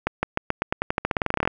accelerating click train, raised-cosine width 0.5 ms, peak -6 dBFS, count 21, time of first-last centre 0.07-1.475 s, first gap 160 ms, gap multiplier 0.9, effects none

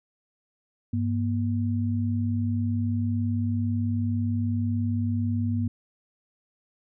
sine tone pair together, 100.3 / 238.4 Hz, G2 / A#3, +40 / +39 cents, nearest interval octave + minor third, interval 1499 cents, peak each -25 / -27 dBFS, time 0.93-5.68 s, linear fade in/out 5 ms, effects none

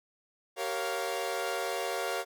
sawtooth chord, G half-diminished seventh, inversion none, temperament equal with one note detuned, 386.6 / 466.2 / 554.4 / 698.5 Hz, G4 / Bb4 / Db5 / F5, -24 / 0 / 0 / 0 cents, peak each -34 / -33 / -33 / -32 dBFS, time 0.56-2.25 s, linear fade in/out 50 ms, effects none

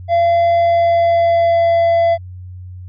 triangle tone with pitch glide, 682 to 674.9 Hz, F5 to E5, -41 to +41 cents, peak -8 dBFS, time 0.08-2.18 s, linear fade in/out 50 ms, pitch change -18 cents, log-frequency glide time 0.56-1.7 s, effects added 91 Hz sine -29 dBFS peak until 2.88 s + resampled to 11025 Hz

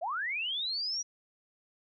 sine linear sweep, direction up, 595 to 5830 Hz, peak -31 dBFS, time 0.01-1.03 s, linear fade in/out 20 ms, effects none

